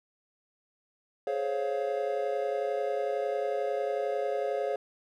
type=chord; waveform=triangle; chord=Db major seventh; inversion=second; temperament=equal with one note detuned; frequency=421.8 / 523.3 / 554.4 / 698.5 Hz; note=Ab4 / C5 / Db5 / F5; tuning=+27 / 0 / 0 / 0 cents; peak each=-31 / -34 / -30 / -33 dBFS; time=1.27-4.76 s; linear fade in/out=2 ms; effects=none